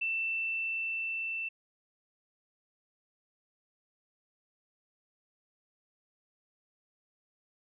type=tone with level ramp; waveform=sine; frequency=2671 Hz; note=E7; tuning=22 cents sharp; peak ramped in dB=-29 to -33 dBFS; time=0.01-1.49 s; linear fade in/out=10 ms; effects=none